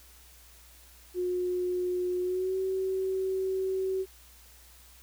sine tone with pitch glide, 360.5 to 379.3 Hz, F#4 to F#4, -45 to +43 cents, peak -27 dBFS, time 1.14-4.06 s, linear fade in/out 50 ms, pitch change +88 cents, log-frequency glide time 2.21-2.57 s, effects added 60 Hz sine -56 dBFS peak until 5.02 s + white hiss -56 dBFS RMS until 5.02 s

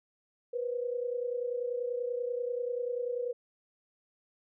sine tone pair together, 482.7 / 513 Hz, B4 / C5, -40 / -34 cents, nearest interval minor second, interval 106 cents, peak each -32 / -37 dBFS, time 0.53-3.33 s, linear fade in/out 10 ms, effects none

